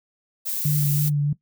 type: noise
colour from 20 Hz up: violet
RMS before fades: -27 dBFS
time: 0.45-1.1 s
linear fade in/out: 20 ms
type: tone with vibrato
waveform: sine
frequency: 146.83 Hz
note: D3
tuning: in tune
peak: -18 dBFS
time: 0.65-1.33 s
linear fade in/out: 5 ms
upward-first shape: sine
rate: 3.1 Hz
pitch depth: 27 cents each way
effects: noise-tail reverb RT60 0.1 s tail -17 dB re dry